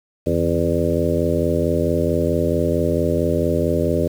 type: harmonic tone with a mistuned harmonic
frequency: 84.5 Hz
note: E2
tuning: 43 cents sharp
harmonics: 1 / 2 / 3 / 4 / 5 / 6 / 7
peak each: -24 / -24 / -24 / -24 / -24 / -24 / -24 dBFS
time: 0.26-4.08 s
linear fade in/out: 10 ms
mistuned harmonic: 2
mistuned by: -89 cents
effects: 7-bit